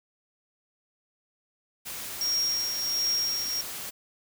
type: noise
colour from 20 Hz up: white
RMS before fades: -37 dBFS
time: 1.85-3.91 s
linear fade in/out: 20 ms
type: tone with tremolo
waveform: sine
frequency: 5588 Hz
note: F8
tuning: in tune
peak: -23 dBFS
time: 2.21-3.61 s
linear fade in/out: 2 ms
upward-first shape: triangle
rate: 1.4 Hz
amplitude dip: 55%
effects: none